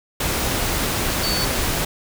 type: tone in noise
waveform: sine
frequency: 4499 Hz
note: C#8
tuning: 25 cents sharp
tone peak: -23 dBFS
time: 1.23-1.45 s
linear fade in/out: 5 ms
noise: pink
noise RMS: -22 dBFS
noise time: 0.2-1.85 s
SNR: -4 dB
effects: none